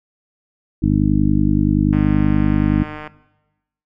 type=harmonic tone; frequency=50.5 Hz; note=G#1; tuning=48 cents flat; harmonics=1 / 2 / 3 / 4 / 5 / 6; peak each=-20 / -20 / -20 / -20 / -20 / -20 dBFS; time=0.82-2.84 s; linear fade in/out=10 ms
type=click train; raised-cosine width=0.5 ms; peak=-17 dBFS; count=175; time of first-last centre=1.93-3.075 s; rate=152 Hz
effects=noise-tail reverb RT60 1.0 s tail -18 dB re dry